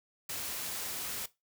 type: noise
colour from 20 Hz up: white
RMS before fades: -38 dBFS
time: 0.29-1.26 s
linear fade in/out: 5 ms
effects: noise-tail reverb RT60 0.2 s tail -17 dB re dry